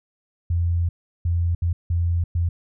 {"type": "tone bursts at uneven times", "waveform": "sine", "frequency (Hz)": 85.6, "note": "F2", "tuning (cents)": -34, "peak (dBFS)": -18, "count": 5, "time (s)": [[0.5, 0.89], [1.25, 1.55], [1.62, 1.73], [1.9, 2.24], [2.35, 2.49]], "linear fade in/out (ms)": 5, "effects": []}